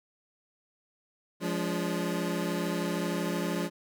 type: chord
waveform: 25% pulse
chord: D diminished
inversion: first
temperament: equal with one note detuned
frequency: 174.61 / 207.7 / 286.8 Hz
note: F3 / Ab3 / D4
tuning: 0 / 0 / -41 cents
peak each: -28 / -31 / -31 dBFS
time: 1.4-3.7 s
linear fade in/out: 50 ms
effects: none